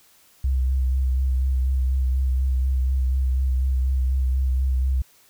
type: tone with vibrato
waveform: sine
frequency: 65 Hz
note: C2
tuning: 11 cents flat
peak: -18 dBFS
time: 0.44-5.02 s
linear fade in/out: 5 ms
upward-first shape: sine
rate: 4.1 Hz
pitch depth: 31 cents each way
effects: white hiss -56 dBFS RMS until 5.29 s